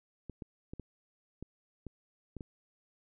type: clicks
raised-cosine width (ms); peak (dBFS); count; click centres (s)
3; -29; 8; 0.297 / 0.422 / 0.735 / 0.797 / 1.426 / 1.867 / 2.367 / 2.408
effects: none